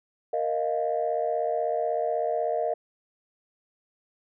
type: chord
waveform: sine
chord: Bb suspended fourth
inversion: none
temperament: equal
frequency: 466.2 / 622.3 / 698.5 Hz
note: Bb4 / Eb5 / F5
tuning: 0 / 0 / 0 cents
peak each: -29 / -27 / -28 dBFS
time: 0.33-2.74 s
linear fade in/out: 5 ms
effects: tanh soft clip ceiling -16 dBFS